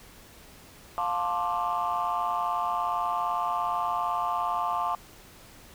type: chord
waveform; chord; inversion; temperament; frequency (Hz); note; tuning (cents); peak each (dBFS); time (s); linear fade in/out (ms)
sine; D minor seventh; first; just; 704.8 / 881 / 1057.2 / 1174.7; F5 / A5 / C6 / D6; +16 / +2 / +18 / 0; -30; 0.98-4.95; 0
effects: tanh soft clip ceiling -19 dBFS + pink hiss -51 dBFS RMS until 5.74 s